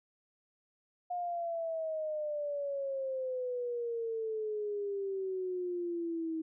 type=exponential sweep; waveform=sine; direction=down; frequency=717 to 318.6 Hz; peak=-33 dBFS; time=1.1-6.42 s; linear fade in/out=10 ms; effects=none